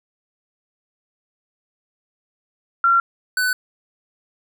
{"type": "tone pair in turn", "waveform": ["sine", "square"], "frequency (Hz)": [1371, 1500.8], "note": ["F6", "F#6"], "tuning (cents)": [-32, 24], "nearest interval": "major second", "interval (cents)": 156, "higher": "second", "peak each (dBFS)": [-12, -18], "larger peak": "first", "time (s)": [[2.84, 3], [3.37, 3.53]], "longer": "neither", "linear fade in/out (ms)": 2, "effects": []}